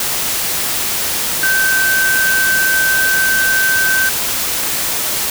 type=tone in noise; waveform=sine; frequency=1546 Hz; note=G6; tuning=24 cents flat; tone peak=-12 dBFS; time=1.43-4.09 s; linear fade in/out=2 ms; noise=white; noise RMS=-18 dBFS; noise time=0-5.3 s; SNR=+3 dB; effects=none